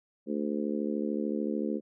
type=harmonic tone; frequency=73.5 Hz; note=D2; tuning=2 cents sharp; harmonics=3 / 4 / 5 / 6 / 7; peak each=-32 / -34 / -36 / -38 / -39 dBFS; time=0.26-1.81 s; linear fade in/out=50 ms; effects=none